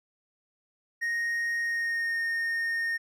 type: tone with pitch glide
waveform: triangle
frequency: 1864.7 to 1840.1 Hz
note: A#6 to A#6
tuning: 0 to -23 cents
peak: -25 dBFS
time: 1.01-2.98 s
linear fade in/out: 20 ms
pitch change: -23 cents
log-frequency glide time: 1.61-2.2 s
effects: none

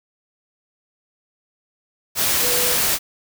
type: tone in noise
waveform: sine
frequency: 491.2 Hz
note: B4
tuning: 9 cents flat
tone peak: -26 dBFS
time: 2.4-2.78 s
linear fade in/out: 50 ms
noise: white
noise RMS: -19 dBFS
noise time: 2.15-2.99 s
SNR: -10 dB
effects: none

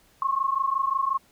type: tone pair together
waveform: sine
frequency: 1070 / 1095.6 Hz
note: C6 / C#6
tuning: +38 / -21 cents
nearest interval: unison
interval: 41 cents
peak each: -25 dBFS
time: 0.22-1.18 s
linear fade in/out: 2 ms
effects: pink hiss -60 dBFS RMS until 1.31 s

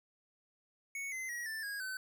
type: tone with pitch steps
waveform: square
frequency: 2217 / 2057 / 1907.8 / 1769.8 / 1641.8 / 1523 Hz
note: C#7 / C7 / A#6 / A6 / G#6 / F#6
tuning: 0 / -30 / +40 / +10 / -20 / +50 cents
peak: -39 dBFS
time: 0.95-1.97 s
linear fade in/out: 2 ms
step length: 170 ms
effects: none

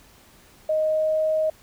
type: tone with pitch glide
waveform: sine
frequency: 623 to 627.3 Hz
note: D#5 to D#5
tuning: +2 to +14 cents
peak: -19 dBFS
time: 0.69-1.5 s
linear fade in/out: 5 ms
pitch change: +12 cents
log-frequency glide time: 0.83-1.33 s
effects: pink hiss -53 dBFS RMS until 1.62 s

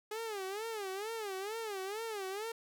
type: tone with vibrato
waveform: sawtooth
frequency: 415.3 Hz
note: G#4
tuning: in tune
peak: -34 dBFS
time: 0.11-2.52 s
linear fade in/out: 5 ms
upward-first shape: sine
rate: 2.2 Hz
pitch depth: 170 cents each way
effects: none

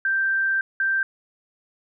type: tone bursts at uneven times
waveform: sine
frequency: 1569 Hz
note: G6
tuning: 1 cent sharp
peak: -19 dBFS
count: 2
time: 0.05-0.61 / 0.8-1.03 s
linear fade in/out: 2 ms
effects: none

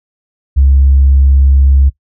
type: tone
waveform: sine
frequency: 68.2 Hz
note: C#2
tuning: 28 cents flat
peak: -3 dBFS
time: 0.56-1.9 s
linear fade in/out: 20 ms
effects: noise-tail reverb RT60 0.1 s tail -20 dB re dry + tanh soft clip ceiling 0 dBFS

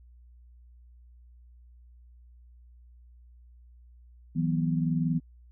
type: tone cluster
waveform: sine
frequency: 162.2 / 183.1 / 247 Hz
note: E3 / F#3 / B3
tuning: -28 / -18 / 0 cents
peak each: -26 / -32 / -30 dBFS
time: 4.35-5.2 s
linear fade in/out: 20 ms
effects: added 60 Hz sine -51 dBFS peak until 5.51 s

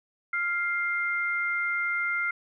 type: tone pair together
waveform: sine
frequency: 1396.9 / 2103 Hz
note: F6 / C7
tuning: 0 / +8 cents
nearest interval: perfect fifth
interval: 708 cents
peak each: -28 dBFS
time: 0.33-2.31 s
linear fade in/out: 5 ms
effects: none

